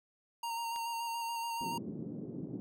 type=tone with vibrato; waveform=square; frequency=927 Hz; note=A#5; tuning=10 cents flat; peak=-36 dBFS; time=0.43-1.78 s; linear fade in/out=5 ms; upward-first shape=square; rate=7 Hz; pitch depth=15 cents each way
type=click; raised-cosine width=0.2 ms; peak=-31 dBFS; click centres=0.761 s
type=band-pass noise; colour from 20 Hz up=white; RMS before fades=-42 dBFS; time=1.61-2.6 s; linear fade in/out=0 ms; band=140 to 320 Hz; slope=24 dB/octave
effects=none